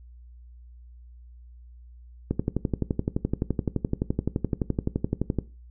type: click train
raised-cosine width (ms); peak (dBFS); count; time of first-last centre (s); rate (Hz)
3; -11; 37; 2.31-5.387; 11.7
effects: noise-tail reverb RT60 0.3 s tail -18 dB re dry + added 60 Hz sine -45 dBFS peak until 5.7 s